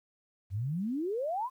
sine exponential sweep, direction up, 89.3 to 1074 Hz, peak -30 dBFS, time 0.5-1.5 s, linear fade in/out 50 ms, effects 11-bit

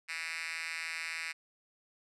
5% pulse tone with high-pass filter, 163.5 Hz, E3, 14 cents flat, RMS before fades -39 dBFS, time 0.08-1.33 s, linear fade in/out 20 ms, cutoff 2300 Hz, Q 3, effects resampled to 24000 Hz

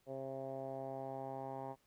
10% pulse tone with low-pass filter sweep, 133.9 Hz, C3, 40 cents sharp, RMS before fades -44 dBFS, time 0.06-1.76 s, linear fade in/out 50 ms, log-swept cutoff 580 to 920 Hz, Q 3.4, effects pink hiss -75 dBFS RMS until 1.86 s

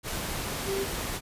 sine tone in noise, 391.3 Hz, G4, 3 cents flat, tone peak -28 dBFS, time 0.65-0.87 s, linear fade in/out 50 ms, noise pink, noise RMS -33 dBFS, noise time 0.03-1.21 s, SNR +2 dB, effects resampled to 32000 Hz

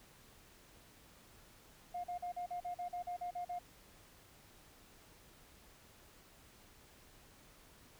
sine tone bursts, 710 Hz, F5, 28 cents sharp, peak -37 dBFS, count 12, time 1.94-3.591 s, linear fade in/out 10 ms, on 100 ms, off 41 ms, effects tanh soft clip ceiling -35 dBFS + pink hiss -62 dBFS RMS until 7.99 s

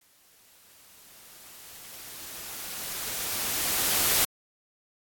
white noise with exponential growth, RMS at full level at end -22 dBFS, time 0.01-4.25 s, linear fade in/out 5 ms, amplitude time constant 920 ms, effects AAC 64 kbps

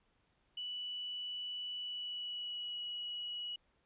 sine tone with pitch glide, 2960 to 2921 Hz, F#7 to F#7, 0 to -23 cents, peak -39 dBFS, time 0.57-3.56 s, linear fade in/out 5 ms, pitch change -23 cents, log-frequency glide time 1.77-2.77 s, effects pink hiss -75 dBFS RMS until 3.85 s + resampled to 8000 Hz

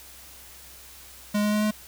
square tone with pitch steps, 207.6 / 209.3 / 211 / 212.7 Hz, G#3 / G#3 / G#3 / G#3, 0 / +14 / +28 / +42 cents, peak -22 dBFS, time 1.34-1.712 s, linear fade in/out 10 ms, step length 93 ms, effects added 64 Hz sine -54 dBFS peak until 1.87 s + white hiss -47 dBFS RMS until 1.87 s

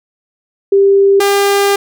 sine / sawtooth tone pair in turn, 395.1 / 400.6 Hz, G4 / G4, +14 / +38 cents, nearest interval unison, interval 24 cents, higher second, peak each -5 dBFS, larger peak neither, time 0.72-1.2 / 1.2-1.76 s, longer second, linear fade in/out 5 ms, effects none

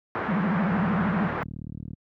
white low-pass noise, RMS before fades -30 dBFS, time 0.15-1.43 s, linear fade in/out 0 ms, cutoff 1600 Hz, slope 24 dB/octave
sine tone with vibrato, 190 Hz, F#3, 46 cents sharp, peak -22 dBFS, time 0.28-1.28 s, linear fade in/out 10 ms, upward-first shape sine, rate 13 Hz, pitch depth 250 cents each way
click train, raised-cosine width 5 ms, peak -22 dBFS, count 47, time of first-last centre 0.72-1.934 s, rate 37.9 Hz
effects high-pass 100 Hz 12 dB/octave

